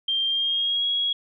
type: tone with pitch glide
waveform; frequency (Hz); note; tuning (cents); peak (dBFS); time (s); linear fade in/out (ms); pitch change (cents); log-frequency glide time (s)
sine; 3177 to 3316; G7 to G#7; +23 to -3; -21; 0.08-1.13; 5; +74; 0.26-0.86
effects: none